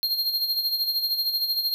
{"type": "tone with tremolo", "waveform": "square", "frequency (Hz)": 4216, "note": "C8", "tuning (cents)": 12, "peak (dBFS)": -21, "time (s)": [0.03, 1.74], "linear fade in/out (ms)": 0, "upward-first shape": "sine", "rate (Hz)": 13, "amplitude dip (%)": 60, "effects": []}